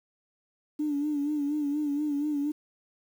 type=tone with vibrato; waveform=sine; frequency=293 Hz; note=D4; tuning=4 cents flat; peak=-25 dBFS; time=0.79-2.52 s; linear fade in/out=10 ms; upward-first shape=sine; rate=4.2 Hz; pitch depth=61 cents each way; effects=tanh soft clip ceiling -21 dBFS + 9-bit